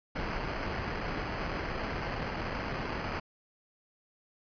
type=noise with sample-and-hold; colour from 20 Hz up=pink; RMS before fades=-35 dBFS; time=0.15-3.2 s; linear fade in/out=10 ms; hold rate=3675 Hz; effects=resampled to 11025 Hz